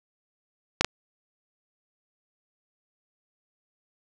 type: clicks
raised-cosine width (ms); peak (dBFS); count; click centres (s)
0.2; -3; 2; 0.81 / 0.846
effects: none